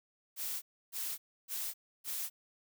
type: noise bursts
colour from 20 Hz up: blue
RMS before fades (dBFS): -38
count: 4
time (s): 0.36-2.3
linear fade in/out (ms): 50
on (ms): 260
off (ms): 300
effects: none